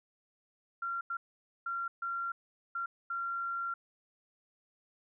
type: tone bursts at uneven times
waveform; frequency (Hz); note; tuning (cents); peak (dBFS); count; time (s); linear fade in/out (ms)
sine; 1376; F6; -26; -33; 6; 0.82-1.01 / 1.1-1.17 / 1.66-1.88 / 2.02-2.32 / 2.75-2.86 / 3.1-3.74; 5
effects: none